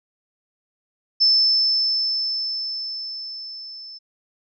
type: tone with level ramp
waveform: sine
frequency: 5274 Hz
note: E8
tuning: in tune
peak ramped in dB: -12 to -36 dBFS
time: 1.2-3.99 s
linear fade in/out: 20 ms
effects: none